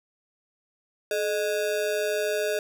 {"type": "ring-modulated tone", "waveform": "square", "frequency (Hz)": 520, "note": "C5", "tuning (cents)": -11, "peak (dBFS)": -22, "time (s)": [1.11, 2.59], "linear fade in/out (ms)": 2, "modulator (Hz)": 93.5, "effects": []}